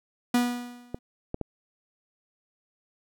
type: tone with exponential decay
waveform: 45% pulse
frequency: 243.5 Hz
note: B3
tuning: 24 cents flat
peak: -19 dBFS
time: 0.34-0.99 s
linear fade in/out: 5 ms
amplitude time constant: 140 ms
type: clicks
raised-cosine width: 2 ms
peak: -17 dBFS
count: 3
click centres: 0.945 / 1.344 / 1.413 s
effects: none